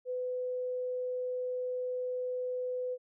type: tone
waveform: sine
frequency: 502 Hz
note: B4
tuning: 28 cents sharp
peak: -32 dBFS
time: 0.05-2.98 s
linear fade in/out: 50 ms
effects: none